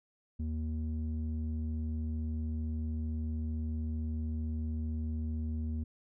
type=tone with low-pass filter; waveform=square; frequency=77.78 Hz; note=D#2; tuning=in tune; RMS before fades=-35 dBFS; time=0.39-5.84 s; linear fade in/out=10 ms; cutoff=190 Hz; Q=3.8; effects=none